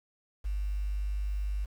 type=tone with quantisation; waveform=sine; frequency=49.97 Hz; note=G1; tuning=34 cents sharp; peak=-29 dBFS; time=0.44-1.66 s; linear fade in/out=20 ms; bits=9; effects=none